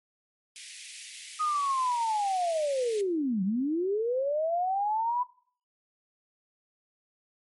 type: high-pass noise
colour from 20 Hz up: pink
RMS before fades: -44 dBFS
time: 0.56-3.01 s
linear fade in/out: 0 ms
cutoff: 2000 Hz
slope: 48 dB/octave
type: linear two-way sweep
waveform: sine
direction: down then up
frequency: 1256 to 180 to 1002 Hz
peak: -25 dBFS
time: 1.39-5.24 s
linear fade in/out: 20 ms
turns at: 3.43 s
effects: noise-tail reverb RT60 0.5 s tail -19 dB re dry + MP3 48 kbps